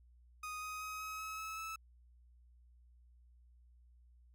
30% pulse tone with pitch steps, 1244.5 / 1254.6 / 1264.8 / 1275.1 / 1285.4 / 1295.9 / 1306.4 Hz, D#6 / D#6 / D#6 / D#6 / E6 / E6 / E6, 0 / +14 / +28 / +42 / -44 / -30 / -16 cents, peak -39 dBFS, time 0.43-1.76 s, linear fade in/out 5 ms, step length 190 ms, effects added 60 Hz sine -61 dBFS peak until 4.34 s

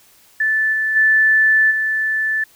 sine tone with level steps, 1753 Hz, A6, 7 cents flat, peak -14 / -16 / -10 / -16 dBFS, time 0.4-2.44 s, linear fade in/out 5 ms, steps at 0.72 / 0.95 / 1.7 s, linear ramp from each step 20 ms, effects white hiss -51 dBFS RMS until 2.55 s

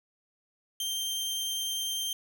sawtooth tone, 3155 Hz, G7, 10 cents sharp, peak -27 dBFS, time 0.8-2.13 s, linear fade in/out 2 ms, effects 9-bit

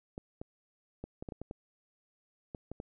clicks, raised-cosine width 2 ms, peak -27 dBFS, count 11, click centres 0.179 / 0.415 / 1.04 / 1.225 / 1.288 / 1.322 / 1.416 / 1.511 / 2.548 / 2.716 / 2.801 s, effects none

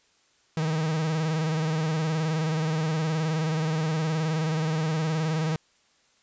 45% pulse tone with vibrato, 157.9 Hz, D#3, 26 cents sharp, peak -24 dBFS, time 0.57-5.56 s, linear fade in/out 2 ms, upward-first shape square, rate 19 Hz, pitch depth 46 cents each way, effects white hiss -64 dBFS RMS until 6.22 s + resampled to 16000 Hz

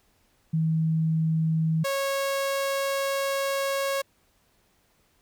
sine / sawtooth tone pair in turn, 160.3 / 549.6 Hz, E3 / C#5, -48 / -15 cents, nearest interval octave + major sixth, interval 2133 cents, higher second, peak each -21 dBFS, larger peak neither, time 0.53-1.84 / 1.84-4.02 s, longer second, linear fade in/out 10 ms, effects pink hiss -66 dBFS RMS until 5.21 s

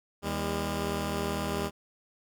10% pulse tone pair together, 80 / 201.4 Hz, D#2 / G3, +49 / +47 cents, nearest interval octave + major third, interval 1598 cents, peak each -24 dBFS, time 0.22-1.71 s, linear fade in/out 50 ms, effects none

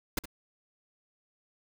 pink noise with echo, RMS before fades -29 dBFS, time 0.17-0.19 s, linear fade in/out 5 ms, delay 66 ms, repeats 1, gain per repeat -12 dB, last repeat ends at 0.256 s, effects none

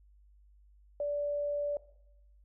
sine tone, 581 Hz, D5, 19 cents flat, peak -30 dBFS, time 1-1.77 s, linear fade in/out 2 ms, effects noise-tail reverb RT60 0.8 s tail -17 dB re dry + added 50 Hz sine -58 dBFS peak until 2.44 s

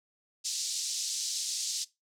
pink band-pass noise, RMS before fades -34 dBFS, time 0.44-1.85 s, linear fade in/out 20 ms, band 4500 to 7700 Hz, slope 24 dB/octave, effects noise-tail reverb RT60 0.2 s tail -19 dB re dry

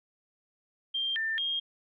sine tone with pitch steps, 3181 / 1789 / 3232 Hz, G7 / A6 / G#7, +25 / +28 / -48 cents, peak -28 dBFS, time 0.94-1.6 s, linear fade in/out 10 ms, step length 220 ms, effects none

